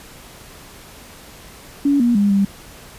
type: tone with pitch steps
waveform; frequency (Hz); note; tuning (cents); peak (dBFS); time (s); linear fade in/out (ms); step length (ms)
sine; 283.2 / 239 / 202.8 / 197.9; C#4 / A#3 / G#3 / G3; +37 / +43 / -41 / +17; -12; 1.85-2.45; 5; 150
effects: pink hiss -41 dBFS RMS until 2.98 s + resampled to 32000 Hz